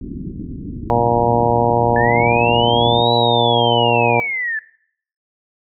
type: low-pass noise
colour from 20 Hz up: white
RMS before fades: -28 dBFS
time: 0.01-3.02 s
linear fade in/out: 5 ms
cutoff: 320 Hz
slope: 48 dB/octave
type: harmonic tone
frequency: 118.4 Hz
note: A#2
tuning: 27 cents sharp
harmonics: 1 / 2 / 3 / 4 / 5 / 6 / 7 / 8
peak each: -22 / -24 / -24 / -19 / -21 / -20 / -20 / -19 dBFS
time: 0.9-4.2 s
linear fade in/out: 0 ms
type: linear two-way sweep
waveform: sine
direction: up then down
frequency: 1715 to 3951 to 1715 Hz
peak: -19 dBFS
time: 1.96-4.59 s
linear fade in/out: 2 ms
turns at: 3.14 s
effects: noise-tail reverb RT60 0.6 s tail -19 dB re dry